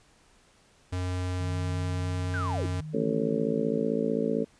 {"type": "tone", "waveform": "square", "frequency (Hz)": 91, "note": "F#2", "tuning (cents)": -28, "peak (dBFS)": -29, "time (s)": [0.92, 2.81], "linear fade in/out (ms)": 10}
{"type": "tone with tremolo", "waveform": "sine", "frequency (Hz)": 154.8, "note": "D#3", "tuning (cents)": -9, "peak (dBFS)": -34, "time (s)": [1.4, 3.83], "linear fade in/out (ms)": 10, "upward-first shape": "triangle", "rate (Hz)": 0.75, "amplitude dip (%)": 45}
{"type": "linear sweep", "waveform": "sine", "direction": "down", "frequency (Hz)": [1600, 288.3], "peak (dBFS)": -31, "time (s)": [2.34, 2.66], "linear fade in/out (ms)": 0}
{"type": "harmonic tone", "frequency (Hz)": 55.6, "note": "A1", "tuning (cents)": 19, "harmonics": [3, 4, 5, 6, 7, 8, 9, 10], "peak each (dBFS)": [-36, -30, -32, -39, -36, -29, -41, -35], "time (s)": [2.93, 4.45], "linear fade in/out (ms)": 20}
{"effects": ["pink hiss -61 dBFS RMS until 4.59 s", "resampled to 22050 Hz"]}